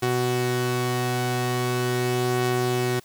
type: tone pair together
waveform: sawtooth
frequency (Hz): 124.27 / 372.4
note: B2 / F#4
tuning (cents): +11 / +11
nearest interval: octave + perfect fifth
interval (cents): 1900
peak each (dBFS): -21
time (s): 0.02-3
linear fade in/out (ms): 10
effects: white hiss -55 dBFS RMS until 3.04 s